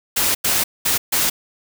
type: noise bursts at uneven times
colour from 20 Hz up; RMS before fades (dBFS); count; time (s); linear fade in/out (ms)
white; -18; 4; 0.16-0.35 / 0.44-0.64 / 0.85-0.98 / 1.12-1.3; 10
effects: none